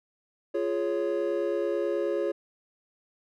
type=chord; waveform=triangle; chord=Db major; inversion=first; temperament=just; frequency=346.5 / 415.8 / 554.4 Hz; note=F4 / Ab4 / Db5; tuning=-14 / +2 / 0 cents; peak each=-28 dBFS; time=0.54-2.32 s; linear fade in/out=10 ms; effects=none